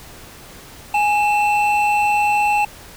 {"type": "tone pair together", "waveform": "triangle", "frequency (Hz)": [830.6, 2670], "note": ["G#5", "E7"], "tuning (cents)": [0, 22], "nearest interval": "octave + minor sixth", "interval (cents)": 2022, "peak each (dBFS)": [-13, -19], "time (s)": [0.94, 2.65], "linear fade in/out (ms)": 5, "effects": ["pink hiss -40 dBFS RMS until 2.96 s"]}